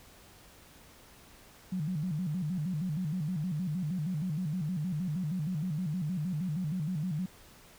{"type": "tone with vibrato", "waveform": "sine", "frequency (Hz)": 166.7, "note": "E3", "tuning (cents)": 20, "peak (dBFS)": -30, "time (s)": [1.72, 7.26], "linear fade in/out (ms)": 5, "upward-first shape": "square", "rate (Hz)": 6.4, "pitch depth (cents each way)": 180, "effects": ["pink hiss -56 dBFS RMS until 7.78 s"]}